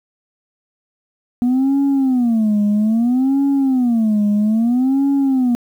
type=tone with vibrato; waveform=sine; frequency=239.8 Hz; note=A#3; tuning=49 cents sharp; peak=-10 dBFS; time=1.42-5.55 s; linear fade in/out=0 ms; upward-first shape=sine; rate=0.61 Hz; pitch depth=260 cents each way; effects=tanh soft clip ceiling -11 dBFS + 8-bit